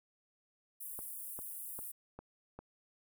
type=high-pass noise; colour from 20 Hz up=pink; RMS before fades=-45 dBFS; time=0.8-1.92 s; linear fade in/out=10 ms; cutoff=9400 Hz; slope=48 dB/octave
type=click train; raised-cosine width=1 ms; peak=-33 dBFS; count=5; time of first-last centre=0.99-2.59 s; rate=2.5 Hz
effects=none